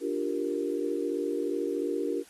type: chord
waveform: sine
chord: G minor seventh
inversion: second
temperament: equal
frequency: 293.7 / 349.2 / 392 / 466.2 Hz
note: D4 / F4 / G4 / Bb4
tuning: 0 / 0 / 0 / 0 cents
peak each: -33 dBFS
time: 0-2.24 s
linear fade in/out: 50 ms
effects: white hiss -56 dBFS RMS until 2.29 s + AAC 32 kbps